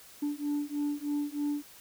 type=beating tone pair; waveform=sine; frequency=290.1 / 293.3 Hz; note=D4 / D4; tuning=-21 / -2 cents; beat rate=3.2 Hz; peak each=-31 dBFS; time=0.22-1.63 s; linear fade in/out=10 ms; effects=tanh soft clip ceiling -26 dBFS + white hiss -53 dBFS RMS until 1.8 s